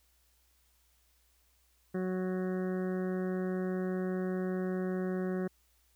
harmonic tone, 185 Hz, F#3, in tune, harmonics 1 / 2 / 3 / 4 / 6 / 7 / 8 / 9 / 10, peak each -33 / -35 / -43 / -49 / -52 / -56 / -52 / -54 / -53 dBFS, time 1.94-5.48 s, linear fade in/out 10 ms, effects added 60 Hz sine -70 dBFS peak until 5.95 s + white hiss -71 dBFS RMS until 5.95 s

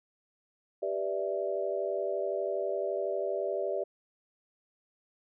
sine chord, E minor seventh, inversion first, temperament equal, 392 / 493.9 / 587.3 / 659.3 Hz, G4 / B4 / D5 / E5, 0 / 0 / 0 / 0 cents, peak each -34 / -38 / -33 / -36 dBFS, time 0.82-3.84 s, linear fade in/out 10 ms, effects none

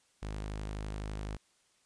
sawtooth tone, 51.91 Hz, G#1, in tune, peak -33 dBFS, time 0.22-1.37 s, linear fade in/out 10 ms, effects white hiss -70 dBFS RMS until 1.85 s + resampled to 22050 Hz

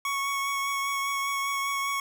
25% pulse tone with vibrato, 1108.7 Hz, C#6, in tune, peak -23 dBFS, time 0.05-2 s, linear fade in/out 2 ms, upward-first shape triangle, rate 5 Hz, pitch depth 17 cents each way, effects none

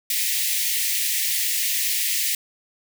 white high-pass noise, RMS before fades -23 dBFS, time 0.1-2.35 s, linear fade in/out 2 ms, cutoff 1800 Hz, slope 96 dB/octave, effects none

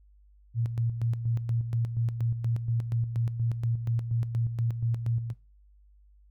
sine tone with tremolo, 116.2 Hz, A#2, 5 cents flat, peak -24 dBFS, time 0.54-5.34 s, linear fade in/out 50 ms, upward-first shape square, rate 4.2 Hz, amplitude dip 60%, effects noise-tail reverb RT60 0.3 s tail -20 dB re dry + added 50 Hz sine -55 dBFS peak until 6.3 s

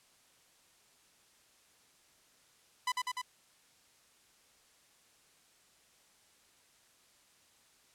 sawtooth tone with echo, 1000 Hz, B5, 21 cents sharp, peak -26 dBFS, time 2.87-2.92 s, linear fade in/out 5 ms, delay 99 ms, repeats 3, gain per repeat -2 dB, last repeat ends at 3.217 s, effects white hiss -66 dBFS RMS until 7.94 s + low-pass 10000 Hz 12 dB/octave

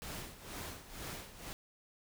pink noise with tremolo, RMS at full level -43 dBFS, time 0.02-1.53 s, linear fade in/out 0 ms, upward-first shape sine, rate 2.1 Hz, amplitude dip 75%, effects none

